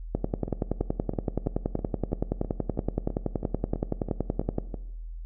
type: two click trains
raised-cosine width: 2 ms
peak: -20 / -12 dBFS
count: 14 / 48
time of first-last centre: 0.48-4.742 / 0.15-4.584 s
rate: 3.05 / 10.6 Hz
effects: noise-tail reverb RT60 0.8 s tail -17 dB re dry + added 41 Hz sine -35 dBFS peak until 5.25 s